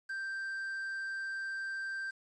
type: tone with quantisation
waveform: triangle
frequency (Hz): 1571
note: G6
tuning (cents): +3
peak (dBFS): -34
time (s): 0.09-2.11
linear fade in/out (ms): 10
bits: 9
effects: resampled to 22050 Hz